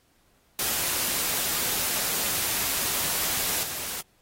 white noise with level steps, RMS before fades -27 / -33 dBFS, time 0.59-4.01 s, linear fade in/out 2 ms, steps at 3.63 s, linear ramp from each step 2 ms, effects pink hiss -65 dBFS RMS until 4.21 s + AAC 48 kbps

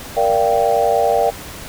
sine chord, G minor seventh, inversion first, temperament equal with one note detuned, 466.2 / 587.3 / 693.6 / 784 Hz, Bb4 / D5 / F5 / G5, 0 / 0 / -12 / 0 cents, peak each -18 dBFS, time 0.16-1.31 s, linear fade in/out 20 ms, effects pink hiss -33 dBFS RMS until 1.68 s

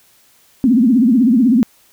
sine tone with vibrato, 242.8 Hz, B3, 29 cents flat, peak -8 dBFS, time 0.64-1.63 s, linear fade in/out 0 ms, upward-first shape triangle, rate 16 Hz, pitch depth 250 cents each way, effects white hiss -52 dBFS RMS until 1.92 s

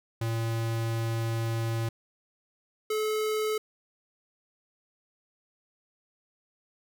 square tone pair in turn, 114.1 / 430.8 Hz, A#2 / A4, -37 / -37 cents, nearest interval octave + major seventh, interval 2300 cents, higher second, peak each -28 / -27 dBFS, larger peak second, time 0.21-1.89 / 2.9-3.58 s, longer first, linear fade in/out 5 ms, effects none

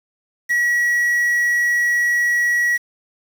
triangle tone with quantisation, 1922 Hz, B6, 48 cents flat, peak -13 dBFS, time 0.49-2.78 s, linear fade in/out 20 ms, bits 6, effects none

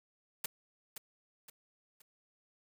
white noise with echo, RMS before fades -36 dBFS, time 0.44-0.46 s, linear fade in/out 5 ms, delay 520 ms, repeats 3, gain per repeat -8 dB, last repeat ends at 2.02 s, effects none

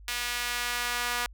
sawtooth tone with high-pass filter sweep, 242.2 Hz, B3, 34 cents flat, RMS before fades -31 dBFS, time 0.08-1.26 s, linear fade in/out 0 ms, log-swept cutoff 2100 to 1200 Hz, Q 1, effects added 50 Hz sine -46 dBFS peak until 1.33 s

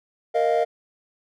triangle chord, Bb suspended fourth, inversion none, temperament equal, 466.2 / 622.3 / 698.5 Hz, Bb4 / Eb5 / F5, 0 / 0 / 0 cents, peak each -20 dBFS, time 0.34-0.65 s, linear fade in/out 20 ms, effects tanh soft clip ceiling -9 dBFS

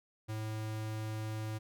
square tone, 108.9 Hz, A2, 17 cents flat, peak -37 dBFS, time 0.28-1.59 s, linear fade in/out 20 ms, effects none

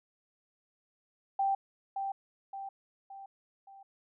sine tone with echo, 784 Hz, G5, in tune, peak -26 dBFS, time 1.39-1.55 s, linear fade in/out 5 ms, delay 570 ms, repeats 4, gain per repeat -6 dB, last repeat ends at 3.83 s, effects none

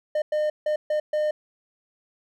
triangle tone bursts at uneven times, 607 Hz, D#5, 43 cents flat, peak -19 dBFS, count 5, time 0.15-0.22 / 0.32-0.5 / 0.66-0.76 / 0.9-1 / 1.13-1.31 s, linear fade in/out 5 ms, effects none

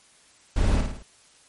brown noise with echo, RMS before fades -21 dBFS, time 0.56-0.81 s, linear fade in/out 5 ms, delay 54 ms, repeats 4, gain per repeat -5 dB, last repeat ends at 1.026 s, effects white hiss -56 dBFS RMS until 1.48 s + MP3 48 kbps

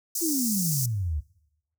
pink high-pass noise, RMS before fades -29 dBFS, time 0.15-0.86 s, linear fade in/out 5 ms, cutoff 5300 Hz, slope 48 dB/octave
sine exponential sweep, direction down, 349.2 to 69.3 Hz, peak -25 dBFS, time 0.21-1.21 s, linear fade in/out 20 ms
effects noise-tail reverb RT60 0.9 s tail -23 dB re dry

